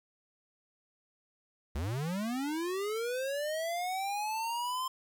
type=linear sweep; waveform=square; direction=up; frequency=64.3 to 1046.5 Hz; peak=-33 dBFS; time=1.75-4.88 s; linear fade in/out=5 ms; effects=10-bit